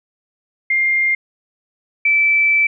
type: tone pair in turn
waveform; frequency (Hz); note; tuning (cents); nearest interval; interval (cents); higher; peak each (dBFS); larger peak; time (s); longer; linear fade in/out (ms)
sine; 2112 / 2320; C7 / D7; +16 / -22; major second; 162; second; -13 / -11; second; 0.7-1.15 / 2.05-2.67; second; 5
effects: none